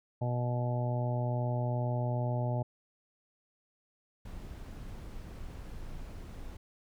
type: harmonic tone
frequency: 122.4 Hz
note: B2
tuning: 15 cents flat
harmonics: 1 / 2 / 3 / 4 / 5 / 6 / 7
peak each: -30 / -41 / -44 / -46 / -38 / -45 / -42 dBFS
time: 0.21-2.63 s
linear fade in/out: 10 ms
type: noise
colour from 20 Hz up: brown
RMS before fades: -43 dBFS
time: 4.25-6.57 s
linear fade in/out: 5 ms
effects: none